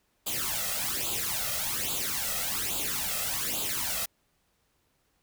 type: noise with flanger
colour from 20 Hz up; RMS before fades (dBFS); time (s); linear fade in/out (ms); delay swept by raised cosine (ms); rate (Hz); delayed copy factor
white; -31; 0.26-4.06; 10; 0.26 to 1.56; 1.2; +0.75
effects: pink hiss -72 dBFS RMS until 5.22 s